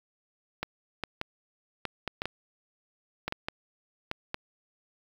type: clicks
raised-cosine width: 0.3 ms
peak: -15 dBFS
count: 12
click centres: 0.63 / 1.037 / 1.214 / 1.853 / 2.077 / 2.219 / 2.256 / 3.28 / 3.324 / 3.485 / 4.114 / 4.344 s
effects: 7-bit